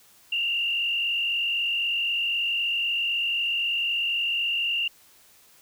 sine tone with frequency modulation, 2794 Hz, F7, in tune, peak -23 dBFS, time 0.32-4.88 s, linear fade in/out 5 ms, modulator 43.9 Hz, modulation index 1.6, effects white hiss -56 dBFS RMS until 5.61 s

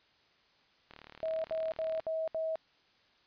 click train, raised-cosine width 0.3 ms, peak -33 dBFS, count 42, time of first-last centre 0.91-2.003 s, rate 37.5 Hz
sine tone bursts, 642 Hz, E5, 46 cents flat, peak -31 dBFS, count 5, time 1.23-2.556 s, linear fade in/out 0 ms, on 210 ms, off 69 ms
effects white hiss -67 dBFS RMS until 3.26 s + resampled to 11025 Hz

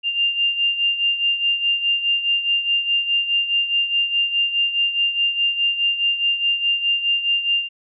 sine beating tone pair, 2794 / 2798.8 Hz, F7 / F7, 0 / +3 cents, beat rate 4.8 Hz, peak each -18 / -24 dBFS, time 0.03-7.69 s, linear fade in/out 50 ms, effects none

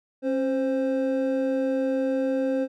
triangle tone pair together, 269.9 / 523.3 Hz, C#4 / C5, -46 / 0 cents, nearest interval major seventh, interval 1146 cents, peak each -23 dBFS, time 0.22-2.68 s, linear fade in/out 50 ms, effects none

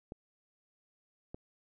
clicks, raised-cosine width 2 ms, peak -29 dBFS, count 2, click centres 0.121 / 1.345 s, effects none

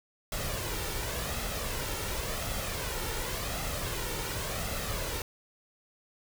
pink noise with flanger, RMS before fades -34 dBFS, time 0.32-5.22 s, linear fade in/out 2 ms, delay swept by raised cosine 1.5 to 2.22 ms, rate 0.91 Hz, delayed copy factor +0.5, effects none

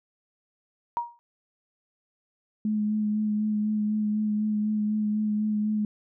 sine tone with exponential decay, 947 Hz, A#5, 27 cents sharp, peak -21 dBFS, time 0.97-1.19 s, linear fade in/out 0 ms, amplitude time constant 46 ms
sine tone with vibrato, 212.2 Hz, G#3, 38 cents sharp, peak -23 dBFS, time 2.65-5.85 s, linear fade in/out 2 ms, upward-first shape sine, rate 4 Hz, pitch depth 18 cents each way
effects none

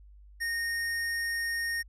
square tone, 1849 Hz, A#6, 15 cents flat, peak -30 dBFS, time 0.4-1.83 s, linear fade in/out 20 ms, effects added 50 Hz sine -50 dBFS peak until 1.88 s + resampled to 32000 Hz

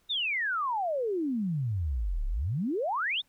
sine exponential two-way sweep, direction down then up, 3788 to 32.7 to 3788 Hz, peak -27 dBFS, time 0.09-3.22 s, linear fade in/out 20 ms, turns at 2.26 s, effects pink hiss -69 dBFS RMS until 3.28 s

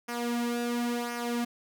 sawtooth tone with flanger, 238.9 Hz, A#3, 43 cents sharp, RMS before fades -31 dBFS, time 0.08-1.45 s, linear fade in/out 10 ms, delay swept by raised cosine 0.25 to 3.25 ms, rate 0.95 Hz, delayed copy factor -0.65, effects none

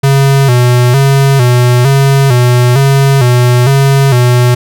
square tone with vibrato, 130 Hz, C3, 11 cents flat, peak -5 dBFS, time 0.03-4.55 s, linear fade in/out 10 ms, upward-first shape square, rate 1.1 Hz, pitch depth 95 cents each way, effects none

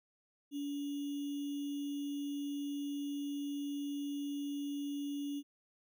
sine tone with sample-and-hold, 285.4 Hz, D4, 49 cents flat, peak -36 dBFS, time 0.51-5.43 s, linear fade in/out 50 ms, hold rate 3150 Hz, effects none

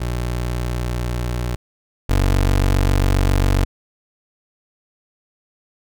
25% pulse tone pair in turn, 60.3 / 47.41 Hz, B1 / F#1, -41 / +43 cents, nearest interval major third, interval 416 cents, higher first, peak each -17 / -10 dBFS, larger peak second, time 0-1.56 / 2.09-3.65 s, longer neither, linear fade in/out 10 ms, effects none

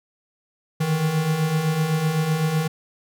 square beating tone pair, 151.1 / 159 Hz, D3 / D#3, +50 / +38 cents, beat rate 7.9 Hz, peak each -28 / -21 dBFS, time 0.8-2.68 s, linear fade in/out 10 ms, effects none

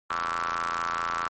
sawtooth ring-modulated tone, 84.5 Hz, E2, 43 cents sharp, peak -20 dBFS, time 0.1-1.28 s, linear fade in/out 5 ms, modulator 1240 Hz, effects MP3 32 kbps

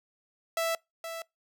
sawtooth tone with echo, 660 Hz, E5, 2 cents sharp, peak -23 dBFS, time 0.57-0.75 s, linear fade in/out 2 ms, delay 470 ms, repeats 1, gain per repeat -9 dB, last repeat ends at 1.22 s, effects noise-tail reverb RT60 0.2 s tail -25 dB re dry

